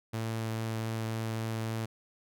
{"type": "tone with pitch glide", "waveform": "sawtooth", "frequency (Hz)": [112.7, 112.05], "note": ["A2", "A2"], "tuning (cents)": [42, 32], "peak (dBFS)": -28, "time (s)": [0.13, 1.86], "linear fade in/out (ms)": 10, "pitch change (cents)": -10, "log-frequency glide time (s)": [0.3, 0.49], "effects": []}